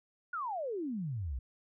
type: exponential sweep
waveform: sine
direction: down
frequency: 1472 to 57.3 Hz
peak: -34 dBFS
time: 0.33-1.39 s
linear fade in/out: 5 ms
effects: none